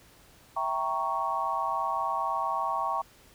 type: chord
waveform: sine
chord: E diminished seventh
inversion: none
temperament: equal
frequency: 659.3 / 784 / 932.3 / 1108.7 Hz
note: E5 / G5 / Bb5 / Db6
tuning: 0 / 0 / 0 / 0 cents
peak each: -36 / -33 / -32 / -30 dBFS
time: 0.56-3.02 s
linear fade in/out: 10 ms
effects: pink hiss -57 dBFS RMS until 3.34 s